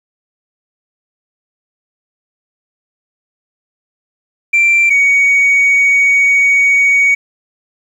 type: tone pair in turn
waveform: sine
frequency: 2354 / 2243 Hz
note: D7 / C#7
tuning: +3 / +20 cents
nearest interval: minor second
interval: 83 cents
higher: first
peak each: -5 dBFS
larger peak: neither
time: 4.53-4.9 / 4.9-7.15 s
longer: second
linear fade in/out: 10 ms
effects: tanh soft clip ceiling -5 dBFS + 7-bit